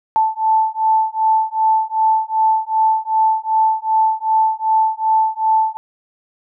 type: beating tone pair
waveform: sine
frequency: 878 / 880.6 Hz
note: A5 / A5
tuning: -4 / +1 cents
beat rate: 2.6 Hz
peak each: -16 dBFS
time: 0.16-5.77 s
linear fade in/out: 0 ms
effects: none